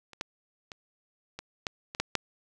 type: clicks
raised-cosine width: 0.2 ms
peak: -30 / -15 / -24 / -21 / -13 / -22 / -10 / -8 dBFS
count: 8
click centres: 0.133 / 0.211 / 0.718 / 1.39 / 1.668 / 1.949 / 2 / 2.153 s
effects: none